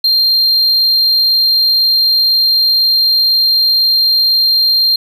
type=tone; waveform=triangle; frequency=4186 Hz; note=C8; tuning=in tune; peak=-7 dBFS; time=0.04-4.96 s; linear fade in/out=5 ms; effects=none